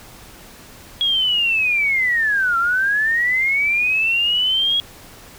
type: linear two-way sweep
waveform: sine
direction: down then up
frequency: 3323 to 1346 to 3323 Hz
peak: -15 dBFS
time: 1.01-4.8 s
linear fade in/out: 0 ms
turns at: 2.58 s
effects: pink hiss -42 dBFS RMS until 5.38 s